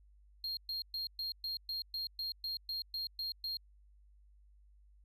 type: tone bursts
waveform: triangle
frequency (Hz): 4228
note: C8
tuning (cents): +17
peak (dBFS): -35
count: 13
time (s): 0.44-3.57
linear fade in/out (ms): 2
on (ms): 130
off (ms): 120
effects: added 50 Hz sine -60 dBFS peak until 5.04 s